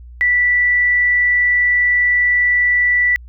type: tone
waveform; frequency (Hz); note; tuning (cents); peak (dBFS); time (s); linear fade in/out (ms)
sine; 1965; B6; -9; -11; 0.21-3.16; 0
effects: added 60 Hz sine -34 dBFS peak until 3.28 s